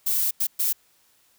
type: noise bursts at uneven times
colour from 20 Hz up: violet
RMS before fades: -23 dBFS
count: 3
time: 0.06-0.31 / 0.4-0.47 / 0.59-0.73 s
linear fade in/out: 10 ms
effects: white hiss -62 dBFS RMS until 1.38 s